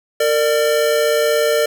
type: tone pair together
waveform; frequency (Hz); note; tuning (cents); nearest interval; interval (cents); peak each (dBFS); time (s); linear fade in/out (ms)
square; 458.1 / 595; A#4 / D5; -30 / +22; perfect fourth; 452; -17; 0.2-1.66; 5
effects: none